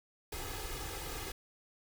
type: noise with comb filter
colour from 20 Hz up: pink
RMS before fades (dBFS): -41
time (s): 0.32-1.32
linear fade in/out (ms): 5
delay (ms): 2.4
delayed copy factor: +0.85
effects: none